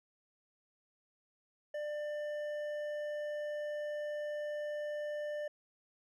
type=tone with hard clipping; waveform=sine; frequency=595 Hz; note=D5; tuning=22 cents sharp; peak=-38 dBFS; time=1.74-5.48 s; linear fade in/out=5 ms; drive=7 dB; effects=none